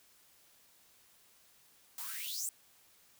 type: noise with high-pass filter sweep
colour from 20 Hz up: blue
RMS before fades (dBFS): -40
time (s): 1.98-2.49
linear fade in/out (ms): 2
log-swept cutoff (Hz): 770 to 8600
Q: 7.3
effects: white hiss -65 dBFS RMS until 3.19 s

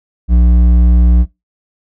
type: tone with hard clipping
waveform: sine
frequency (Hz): 59.9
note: A#1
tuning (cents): +48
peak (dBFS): -7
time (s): 0.28-1.26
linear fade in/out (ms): 50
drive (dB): 8
effects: noise-tail reverb RT60 0.2 s tail -21 dB re dry

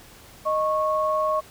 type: tone pair together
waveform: sine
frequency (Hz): 620.8 / 1100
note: D#5 / C#6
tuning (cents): -4 / -14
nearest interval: minor seventh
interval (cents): 990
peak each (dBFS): -23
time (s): 0.45-1.41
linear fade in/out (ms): 20
effects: pink hiss -48 dBFS RMS until 1.5 s

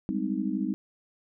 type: chord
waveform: sine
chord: Ab major seventh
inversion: third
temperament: just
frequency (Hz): 194.67 / 207.7 / 259.6 / 311.5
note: G3 / Ab3 / C4 / Eb4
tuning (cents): -12 / 0 / -13 / +2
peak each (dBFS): -32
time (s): 0.09-0.74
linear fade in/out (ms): 0
effects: none

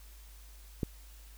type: click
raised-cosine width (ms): 3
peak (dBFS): -18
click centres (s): 0.832
effects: added 51 Hz sine -50 dBFS peak until 1.37 s + white hiss -59 dBFS RMS until 1.37 s

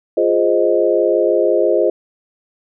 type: chord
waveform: sine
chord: F minor seventh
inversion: none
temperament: equal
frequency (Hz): 349.2 / 415.3 / 523.3 / 622.3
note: F4 / Ab4 / C5 / Eb5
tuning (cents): 0 / 0 / 0 / 0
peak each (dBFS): -17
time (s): 0.17-1.9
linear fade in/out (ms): 5
effects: none

